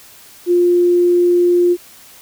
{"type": "tone", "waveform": "sine", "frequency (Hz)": 351.9, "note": "F4", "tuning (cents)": 13, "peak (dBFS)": -9, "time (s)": [0.46, 1.77], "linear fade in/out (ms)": 50, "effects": ["white hiss -42 dBFS RMS until 2.21 s"]}